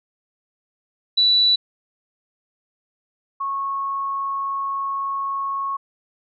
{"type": "tone pair in turn", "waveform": "sine", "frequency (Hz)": [3953, 1099.1], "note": ["B7", "C#6"], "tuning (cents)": [1, -15], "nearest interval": "octave + minor seventh", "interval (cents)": 2216, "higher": "first", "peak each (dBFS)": [-13, -22], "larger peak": "first", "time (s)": [[1.17, 1.56], [3.4, 5.77]], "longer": "second", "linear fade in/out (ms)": 10, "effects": []}